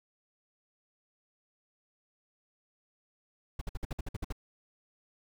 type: noise bursts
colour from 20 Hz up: brown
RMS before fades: -34 dBFS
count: 10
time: 3.59-4.325 s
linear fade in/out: 5 ms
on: 24 ms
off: 55 ms
effects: none